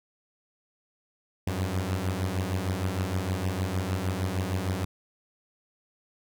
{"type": "beating tone pair", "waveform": "sawtooth", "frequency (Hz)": [90, 96.5], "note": ["F#2", "G2"], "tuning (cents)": [-47, -27], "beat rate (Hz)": 6.5, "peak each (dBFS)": -26, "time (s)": [1.47, 4.85], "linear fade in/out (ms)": 5, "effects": []}